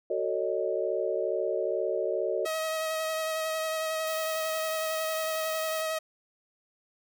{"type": "chord", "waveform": "sine", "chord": "D# half-diminished seventh", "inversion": "first", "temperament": "just", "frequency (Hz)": [373.4, 448, 560, 622.3], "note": ["F#4", "A4", "C#5", "D#5"], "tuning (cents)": [16, 31, 18, 0], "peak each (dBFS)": -32, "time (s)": [0.1, 2.46], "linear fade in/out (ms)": 5}
{"type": "tone with vibrato", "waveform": "sawtooth", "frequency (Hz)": 636, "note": "D#5", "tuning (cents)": 38, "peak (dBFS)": -25, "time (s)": [2.45, 5.99], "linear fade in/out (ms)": 10, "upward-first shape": "sine", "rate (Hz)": 11, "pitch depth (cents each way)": 15}
{"type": "noise", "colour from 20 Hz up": "blue", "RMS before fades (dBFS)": -42, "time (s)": [4.06, 5.83], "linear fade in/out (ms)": 20}
{"effects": []}